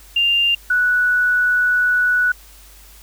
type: tone pair in turn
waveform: sine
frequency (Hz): 2794 / 1476.1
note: F7 / F#6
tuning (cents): 0 / -5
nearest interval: major seventh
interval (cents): 1105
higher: first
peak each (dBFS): -13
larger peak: neither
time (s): 0.16-0.55 / 0.7-2.32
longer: second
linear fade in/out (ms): 5
effects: added 50 Hz sine -44 dBFS peak until 3.02 s + white hiss -46 dBFS RMS until 3.02 s